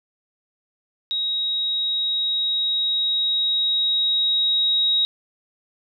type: tone with level ramp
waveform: sine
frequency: 3800 Hz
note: A#7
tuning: 33 cents sharp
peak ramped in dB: -21 to -16 dBFS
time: 1.11-5.05 s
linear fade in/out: 0 ms
effects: none